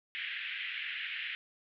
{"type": "band-pass noise", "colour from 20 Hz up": "pink", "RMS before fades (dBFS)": -39, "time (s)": [0.15, 1.35], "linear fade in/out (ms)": 0, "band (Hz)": [1700, 3200], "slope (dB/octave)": 48, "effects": []}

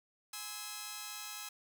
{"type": "chord", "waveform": "5% pulse", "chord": "Ab augmented", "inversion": "none", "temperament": "just", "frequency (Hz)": [830.6, 1038.3, 1297.8], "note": ["Ab5", "C6", "E6"], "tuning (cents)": [0, -14, -27], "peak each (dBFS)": [-35, -38, -33], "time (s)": [0.33, 1.49], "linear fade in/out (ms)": 5, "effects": []}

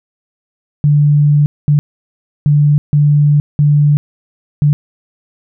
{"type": "tone bursts at uneven times", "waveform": "sine", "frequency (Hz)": 146.83, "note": "D3", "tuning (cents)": 0, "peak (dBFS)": -6, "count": 6, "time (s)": [[0.84, 1.46], [1.68, 1.79], [2.46, 2.78], [2.93, 3.4], [3.59, 3.97], [4.62, 4.73]], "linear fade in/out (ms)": 0, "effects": []}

